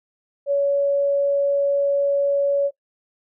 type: tone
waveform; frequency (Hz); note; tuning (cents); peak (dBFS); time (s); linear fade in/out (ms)
sine; 563; C#5; +27; -16; 0.46-2.71; 50
effects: noise-tail reverb RT60 0.1 s tail -18 dB re dry